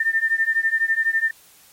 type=beating tone pair; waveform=sine; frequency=1796 / 1808 Hz; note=A6 / A6; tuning=+35 / +47 cents; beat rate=12 Hz; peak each=-20 / -21 dBFS; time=0-1.31 s; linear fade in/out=5 ms; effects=white hiss -51 dBFS RMS until 1.72 s + MP3 64 kbps